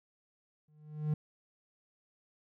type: tone with exponential growth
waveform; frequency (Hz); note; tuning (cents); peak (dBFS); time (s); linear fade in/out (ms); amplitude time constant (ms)
triangle; 151.9; D#3; -41; -24; 0.68-1.14; 5; 99
effects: none